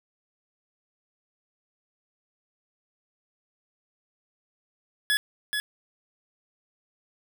25% pulse tone with echo, 1695 Hz, G#6, 35 cents sharp, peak -17 dBFS, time 5.1-5.17 s, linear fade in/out 0 ms, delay 430 ms, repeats 1, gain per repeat -5 dB, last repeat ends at 5.6 s, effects none

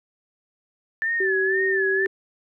sine tone with vibrato, 1760 Hz, A6, in tune, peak -21 dBFS, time 1.02-2.06 s, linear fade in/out 0 ms, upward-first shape sine, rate 2 Hz, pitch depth 91 cents each way
sine tone with pitch glide, 382.6 to 385.9 Hz, G4 to G4, -42 to -27 cents, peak -22 dBFS, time 1.2-2.07 s, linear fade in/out 5 ms, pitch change +15 cents, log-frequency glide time 1.5-1.76 s
effects none

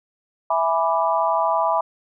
sine chord, E dominant seventh, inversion none, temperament equal, 659.3 / 830.6 / 987.8 / 1174.7 Hz, E5 / G#5 / B5 / D6, 0 / 0 / 0 / 0 cents, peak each -22 / -24 / -21 / -25 dBFS, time 0.5-1.81 s, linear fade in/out 5 ms, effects none

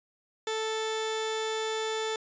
sawtooth tone pair together, 440 / 1760 Hz, A4 / A6, 0 / 0 cents, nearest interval 2 octaves, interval 2400 cents, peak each -26 / -31 dBFS, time 0.47-2.16 s, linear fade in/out 2 ms, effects resampled to 16000 Hz

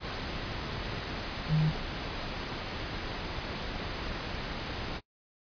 sine tone in noise, 155.56 Hz, D#3, in tune, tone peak -23 dBFS, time 1.48-1.73 s, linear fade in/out 50 ms, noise pink, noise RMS -36 dBFS, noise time 0-5.01 s, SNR +10 dB, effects noise-tail reverb RT60 0.1 s tail -22 dB re dry + resampled to 11025 Hz

